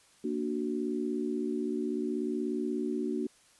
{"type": "chord", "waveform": "sine", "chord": "Bb augmented", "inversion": "none", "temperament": "equal", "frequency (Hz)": [233.1, 293.7, 370], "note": ["Bb3", "D4", "F#4"], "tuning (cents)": [0, 0, 0], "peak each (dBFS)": -34, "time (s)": [0.24, 3.27], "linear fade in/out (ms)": 5, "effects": ["white hiss -62 dBFS RMS until 3.59 s", "resampled to 24000 Hz"]}